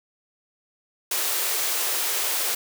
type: high-pass noise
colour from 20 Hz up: white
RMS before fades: -25 dBFS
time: 1.11-2.55 s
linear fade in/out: 5 ms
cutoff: 340 Hz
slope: 48 dB/octave
effects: none